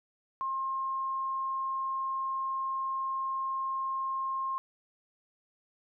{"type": "tone", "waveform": "sine", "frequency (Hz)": 1066, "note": "C6", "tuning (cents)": 32, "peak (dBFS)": -30, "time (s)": [0.41, 4.58], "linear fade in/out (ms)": 0, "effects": []}